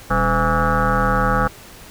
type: tone with frequency modulation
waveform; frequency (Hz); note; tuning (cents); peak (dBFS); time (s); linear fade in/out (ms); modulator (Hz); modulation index
sine; 667; E5; +20; -14; 0.1-1.48; 10; 157; 5.2
effects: pink hiss -41 dBFS RMS until 1.9 s